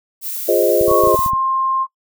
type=noise; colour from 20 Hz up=violet; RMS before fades=-25 dBFS; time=0.21-1.31 s; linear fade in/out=50 ms
type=chord; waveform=sine; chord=F minor seventh; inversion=none; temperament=equal with one note detuned; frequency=352.3 / 415.3 / 523.3 / 622.3 Hz; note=F4 / Ab4 / C5 / Eb5; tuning=+15 / 0 / 0 / 0 cents; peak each=-17 dBFS; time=0.48-1.16 s; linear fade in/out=10 ms
type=clicks; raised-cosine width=5 ms; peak=-16 dBFS; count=9; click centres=0.812 / 0.882 / 0.914 / 1.037 / 1.073 / 1.143 / 1.191 / 1.262 / 1.334 s
type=tone with pitch glide; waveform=sine; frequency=1108.7 to 1058.6 Hz; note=C#6 to C6; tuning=0 to +20 cents; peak=-15 dBFS; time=0.87-1.87 s; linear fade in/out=50 ms; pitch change=-80 cents; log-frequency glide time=1.01-1.13 s
effects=noise-tail reverb RT60 0.1 s tail -19 dB re dry